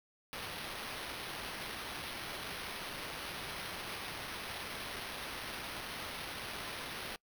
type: noise with sample-and-hold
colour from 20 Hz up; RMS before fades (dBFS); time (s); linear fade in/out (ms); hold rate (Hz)
white; -43; 0.33-7.16; 0; 7350
effects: noise-tail reverb RT60 0.1 s tail -25 dB re dry